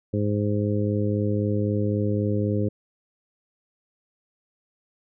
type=harmonic tone; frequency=103.83 Hz; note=G#2; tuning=in tune; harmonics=1 / 2 / 3 / 4 / 5; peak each=-24 / -27 / -29 / -30 / -31 dBFS; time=0.13-2.69 s; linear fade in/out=10 ms; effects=none